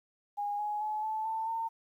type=tone with pitch steps; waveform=sine; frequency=820 / 836.7 / 853.8 / 871.3 / 889.1 / 907.2 Hz; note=G#5 / G#5 / G#5 / A5 / A5 / A#5; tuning=-22 / +13 / +48 / -17 / +18 / -47 cents; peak=-31 dBFS; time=0.37-1.69 s; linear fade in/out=20 ms; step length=220 ms; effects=11-bit